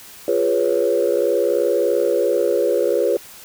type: chord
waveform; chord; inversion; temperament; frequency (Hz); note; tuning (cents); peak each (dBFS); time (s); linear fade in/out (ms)
sine; C# dominant seventh; first; equal with one note detuned; 349.2 / 412 / 493.9 / 554.4; E#4 / G#4 / B4 / C#5; 0 / -14 / 0 / 0; -22 / -20 / -19 / -20; 0.28-3.17; 2
effects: tanh soft clip ceiling -7 dBFS + white hiss -41 dBFS RMS until 3.44 s